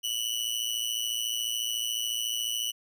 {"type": "tone with amplitude modulation", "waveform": "sawtooth", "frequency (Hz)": 2961, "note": "F#7", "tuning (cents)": 1, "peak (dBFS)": -22, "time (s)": [0.03, 2.72], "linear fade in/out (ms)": 20, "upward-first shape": "sine", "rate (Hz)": 114, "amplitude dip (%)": 80, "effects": []}